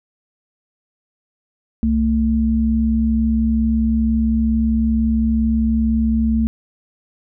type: tone pair together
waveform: sine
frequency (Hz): 66.13 / 223.9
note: C2 / A3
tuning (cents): +19 / +30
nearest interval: octave + major sixth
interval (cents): 2111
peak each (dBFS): -19 / -15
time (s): 1.83-6.47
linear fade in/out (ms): 0
effects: none